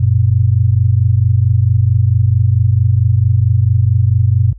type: tone pair together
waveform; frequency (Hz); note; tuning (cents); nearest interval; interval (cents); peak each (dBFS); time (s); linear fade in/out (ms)
sine; 94.21 / 118.7; F#2 / A#2; +32 / +32; major third; 400; -11; 0-4.53; 10
effects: added 50 Hz sine -31 dBFS peak until 4.58 s